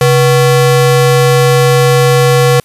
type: ring-modulated tone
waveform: square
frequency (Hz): 310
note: D#4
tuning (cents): -6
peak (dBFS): -3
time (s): 0.01-2.6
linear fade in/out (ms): 2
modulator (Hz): 175
effects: white hiss -48 dBFS RMS until 2.64 s + resampled to 32000 Hz